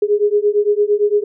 sine beating tone pair, 410 / 418.8 Hz, G#4 / G#4, -22 / +15 cents, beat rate 8.8 Hz, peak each -15 dBFS, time 0.02-1.24 s, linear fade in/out 5 ms, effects none

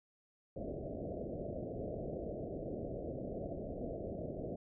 white low-pass noise, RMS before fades -42 dBFS, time 0.56-4.56 s, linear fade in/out 5 ms, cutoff 670 Hz, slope 96 dB/octave, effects none

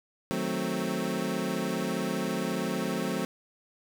25% pulse chord, D# diminished seventh, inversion none, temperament equal, 155.56 / 185 / 220 / 261.6 Hz, D#3 / F#3 / A3 / C4, 0 / 0 / 0 / 0 cents, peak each -35 / -29 / -30 / -30 dBFS, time 0.31-3.25 s, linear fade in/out 0 ms, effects none

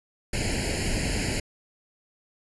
pink noise with comb filter, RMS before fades -27 dBFS, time 0.33-1.4 s, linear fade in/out 5 ms, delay 0.42 ms, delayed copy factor +0.95, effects resampled to 24000 Hz

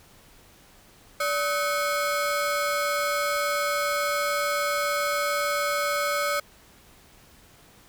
30% pulse ring-modulated tone, 927 Hz, A#5, 10 cents flat, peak -18 dBFS, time 1.2-6.4 s, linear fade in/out 5 ms, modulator 347 Hz, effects pink hiss -54 dBFS RMS until 7.88 s

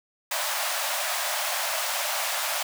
pink high-pass noise, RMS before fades -28 dBFS, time 0.31-2.63 s, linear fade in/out 5 ms, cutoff 570 Hz, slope 96 dB/octave, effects none

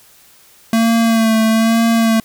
square tone with vibrato, 225.3 Hz, A3, 41 cents sharp, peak -11 dBFS, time 0.73-2.2 s, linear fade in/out 2 ms, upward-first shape sine, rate 1.1 Hz, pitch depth 30 cents each way, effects white hiss -47 dBFS RMS until 2.24 s

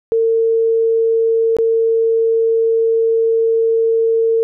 sine tone with dropouts, 453.3 Hz, A#4, 48 cents flat, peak -11 dBFS, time 0.12-4.43 s, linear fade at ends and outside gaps 0 ms, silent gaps 1.567-1.586 s, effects none

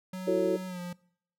square tone with pitch glide, 185.6 to 176.81 Hz, F#3 to F3, +6 to +22 cents, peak -36 dBFS, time 0.13-0.93 s, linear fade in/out 5 ms, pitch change -84 cents, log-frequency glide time 0.67-0.8 s
sine chord, F# minor seventh, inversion third, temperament just, 333 / 370 / 444 / 555 Hz, E4 / F#4 / A4 / C#5, +18 / 0 / +16 / +2 cents, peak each -30 / -28 / -31 / -29 dBFS, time 0.27-0.57 s, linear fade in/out 10 ms
effects noise-tail reverb RT60 0.6 s tail -22 dB re dry

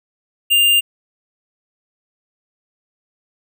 square tone, 2800 Hz, F7, 4 cents sharp, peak -11 dBFS, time 0.5-0.81 s, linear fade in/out 20 ms, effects none

